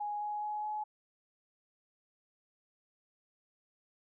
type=tone with pitch steps; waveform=sine; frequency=830.6 / 836.4 / 842.2 / 848.1 Hz; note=G#5 / G#5 / G#5 / G#5; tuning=0 / +12 / +24 / +36 cents; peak=-34 dBFS; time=0-0.84 s; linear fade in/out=10 ms; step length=210 ms; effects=none